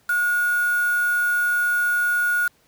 sine tone with quantisation, 1443 Hz, F#6, 44 cents flat, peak -18 dBFS, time 0.09-2.48 s, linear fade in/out 5 ms, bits 5, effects pink hiss -60 dBFS RMS until 2.67 s + high-pass 60 Hz 12 dB/octave

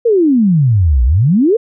sine exponential two-way sweep, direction down then up, 487.9 to 57 to 487.9 Hz, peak -7 dBFS, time 0.05-1.57 s, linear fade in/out 10 ms, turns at 1.04 s, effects none

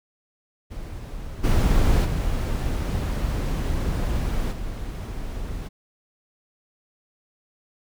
brown noise with level steps, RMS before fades -34 / -18 / -24 / -31 dBFS, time 0.7-5.69 s, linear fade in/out 20 ms, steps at 1.43 / 2.04 / 4.51 s, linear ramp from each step 20 ms, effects none

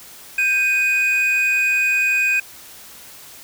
triangle tone pair together, 1583.9 / 2489 Hz, G6 / D#7, +17 / 0 cents, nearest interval minor sixth, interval 783 cents, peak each -22 / -14 dBFS, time 0.38-2.4 s, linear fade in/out 5 ms, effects white hiss -41 dBFS RMS until 3.43 s

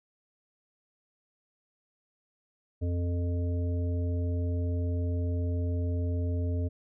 harmonic tone, 87.31 Hz, F2, in tune, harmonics 1 / 3 / 5 / 7, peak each -27 / -37 / -41 / -44 dBFS, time 2.81-6.69 s, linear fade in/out 20 ms, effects none

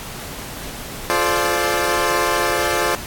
15% pulse chord, D minor seventh, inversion first, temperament equal with one note detuned, 349.2 / 430.2 / 523.3 / 587.3 Hz, F4 / A4 / C5 / D5, 0 / -39 / 0 / 0 cents, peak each -16 dBFS, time 1.1-2.95 s, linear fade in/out 0 ms, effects pink hiss -32 dBFS RMS until 3.06 s + AAC 64 kbps

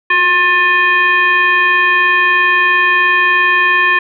sine tone with frequency modulation, 1774 Hz, A6, 14 cents sharp, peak -8 dBFS, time 0.1-3.99 s, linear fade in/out 5 ms, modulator 705 Hz, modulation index 1.1, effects none

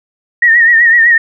sine tone with vibrato, 1864.7 Hz, A#6, in tune, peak -4 dBFS, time 0.42-1.18 s, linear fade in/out 5 ms, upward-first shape triangle, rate 7.9 Hz, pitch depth 78 cents each way, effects none

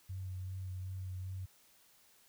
sine tone with vibrato, 93.3 Hz, F#2, 15 cents sharp, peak -39 dBFS, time 0.09-1.46 s, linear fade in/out 10 ms, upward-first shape sine, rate 2.6 Hz, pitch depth 22 cents each way, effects white hiss -66 dBFS RMS until 2.28 s

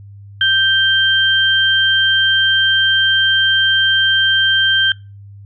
sine tone pair together, 1565 / 3150 Hz, G6 / G7, -3 / +8 cents, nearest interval octave, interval 1211 cents, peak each -13 dBFS, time 0.41-4.92 s, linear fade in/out 2 ms, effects noise-tail reverb RT60 0.3 s tail -24 dB re dry + added 100 Hz sine -34 dBFS peak until 5.45 s

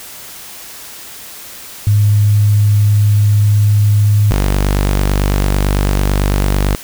sine / sawtooth tone pair in turn, 103.83 / 49 Hz, G#2 / G1, 0 / 0 cents, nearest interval octave + minor second, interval 1300 cents, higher first, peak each -7 dBFS, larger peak neither, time 1.87-4.31 / 4.31-6.75 s, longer neither, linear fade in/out 0 ms, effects white hiss -32 dBFS RMS until 6.83 s

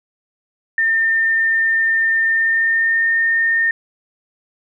sine tone with pitch glide, 1807 to 1824.8 Hz, A6 to A#6, +46 to -37 cents, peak -13 dBFS, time 0.78-3.71 s, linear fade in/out 2 ms, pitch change +17 cents, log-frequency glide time 2.24-3.08 s, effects none

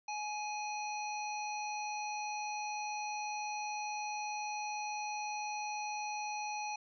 harmonic tone with a mistuned harmonic, 841 Hz, G#5, 22 cents sharp, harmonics 1 / 3 / 5 / 7, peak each -38 / -43 / -50 / -48 dBFS, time 0.08-6.76 s, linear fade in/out 5 ms, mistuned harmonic 3, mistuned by -19 cents, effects none

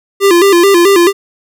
square tone with vibrato, 370 Hz, F#4, in tune, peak -5 dBFS, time 0.2-1.13 s, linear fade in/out 50 ms, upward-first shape square, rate 4.6 Hz, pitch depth 120 cents each way, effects none

